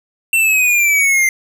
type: exponential sweep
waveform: square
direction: down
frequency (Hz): 2714 to 2080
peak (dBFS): -11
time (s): 0.33-1.29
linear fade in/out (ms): 2
effects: none